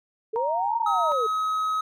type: linear two-way sweep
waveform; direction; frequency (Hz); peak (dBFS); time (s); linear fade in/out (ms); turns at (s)
sine; up then down; 424.1 to 934 to 424.1; -25; 0.33-1.27; 10; 0.78
type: tone with vibrato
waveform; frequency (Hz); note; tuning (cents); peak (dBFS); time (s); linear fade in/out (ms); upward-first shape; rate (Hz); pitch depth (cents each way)
sine; 932.3; A#5; 0; -25; 0.36-1.12; 0; triangle; 3; 13
type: tone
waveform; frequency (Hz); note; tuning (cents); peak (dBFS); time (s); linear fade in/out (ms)
triangle; 1273; D#6; +39; -21; 0.86-1.81; 5
effects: none